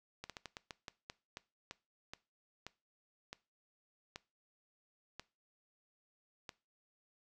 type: slowing click train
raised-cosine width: 0.2 ms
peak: -27 dBFS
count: 16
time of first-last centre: 0.24-6.492 s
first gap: 57 ms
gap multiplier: 1.25
effects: noise-tail reverb RT60 0.3 s tail -20 dB re dry